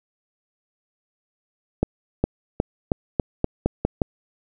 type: accelerating click train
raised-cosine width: 2 ms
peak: -5 dBFS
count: 9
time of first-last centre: 1.83-4.018 s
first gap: 410 ms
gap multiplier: 0.88
effects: none